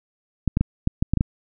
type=clicks; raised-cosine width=5 ms; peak=-6 dBFS; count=8; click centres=0.477 / 0.571 / 0.61 / 0.874 / 1.025 / 1.136 / 1.173 / 1.209 s; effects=none